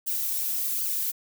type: noise with flanger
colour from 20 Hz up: violet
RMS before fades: -28 dBFS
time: 0.06-1.12 s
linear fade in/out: 20 ms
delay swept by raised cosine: 0.64 to 6.44 ms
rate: 1.3 Hz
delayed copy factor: +0.8
effects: none